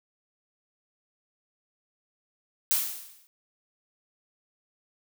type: noise with exponential decay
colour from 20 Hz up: blue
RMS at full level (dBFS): -22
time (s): 2.71-3.27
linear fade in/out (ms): 0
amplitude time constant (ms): 120
effects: none